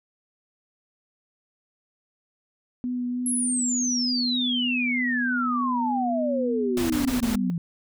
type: tone with vibrato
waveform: sine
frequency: 246.9 Hz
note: B3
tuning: in tune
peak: -25 dBFS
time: 2.84-7.5 s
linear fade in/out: 0 ms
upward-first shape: triangle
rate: 3.3 Hz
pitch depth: 16 cents each way
type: exponential sweep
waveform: sine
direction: down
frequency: 11175 to 164.81 Hz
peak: -24 dBFS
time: 3.26-7.58 s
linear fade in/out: 2 ms
type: noise bursts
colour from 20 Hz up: pink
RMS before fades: -31 dBFS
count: 4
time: 6.77-7.356 s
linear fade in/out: 2 ms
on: 130 ms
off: 22 ms
effects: none